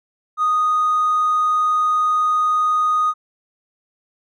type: tone with hard clipping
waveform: sine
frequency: 1241 Hz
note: D#6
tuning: 5 cents flat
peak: -15 dBFS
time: 0.37-3.14 s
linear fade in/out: 50 ms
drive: 1 dB
effects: none